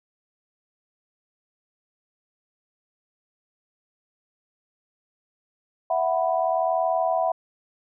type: chord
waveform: sine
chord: E suspended second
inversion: none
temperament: equal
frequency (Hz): 659.3 / 740 / 987.8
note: E5 / F#5 / B5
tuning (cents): 0 / 0 / 0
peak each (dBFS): -23 / -24 / -29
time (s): 5.9-7.32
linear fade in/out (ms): 5
effects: none